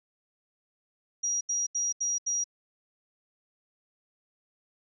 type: tone bursts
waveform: sine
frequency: 5740 Hz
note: F8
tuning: 47 cents sharp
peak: -26 dBFS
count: 5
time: 1.23-2.442 s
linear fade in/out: 10 ms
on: 180 ms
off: 78 ms
effects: none